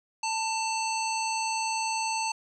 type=harmonic tone; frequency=890 Hz; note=A5; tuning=20 cents sharp; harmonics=1 / 3 / 5 / 7 / 9; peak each=-29 / -34 / -36 / -37 / -39 dBFS; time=0.23-2.32 s; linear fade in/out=5 ms; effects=10-bit